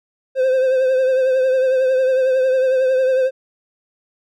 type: tone with vibrato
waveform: triangle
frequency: 520 Hz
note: C5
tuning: 11 cents flat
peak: -11 dBFS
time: 0.35-3.31 s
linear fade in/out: 50 ms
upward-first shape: triangle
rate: 11 Hz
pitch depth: 45 cents each way
effects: none